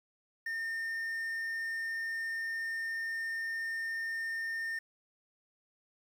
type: tone with quantisation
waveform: triangle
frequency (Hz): 1817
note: A#6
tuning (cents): -45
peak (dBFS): -32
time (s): 0.46-4.79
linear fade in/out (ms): 5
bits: 10
effects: none